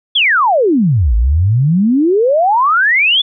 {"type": "exponential two-way sweep", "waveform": "sine", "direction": "down then up", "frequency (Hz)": [3520, 51.91, 3520], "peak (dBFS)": -8, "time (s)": [0.15, 3.22], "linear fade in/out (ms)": 10, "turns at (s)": 1.15, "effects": []}